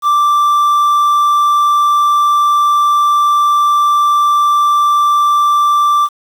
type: tone with quantisation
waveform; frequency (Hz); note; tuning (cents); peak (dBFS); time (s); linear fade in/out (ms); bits
triangle; 1174.7; D6; 0; -6; 0.02-6.09; 50; 6
effects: none